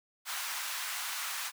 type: high-pass noise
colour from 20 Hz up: pink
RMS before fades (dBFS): -37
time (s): 0.25-1.52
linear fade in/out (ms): 50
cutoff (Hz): 1000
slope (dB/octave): 24
effects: none